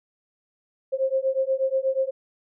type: beating tone pair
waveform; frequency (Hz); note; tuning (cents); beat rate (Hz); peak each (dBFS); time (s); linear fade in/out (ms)
sine; 527 / 535.3; C5 / C5; +12 / +39; 8.3; -24; 0.92-2.11; 20
effects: none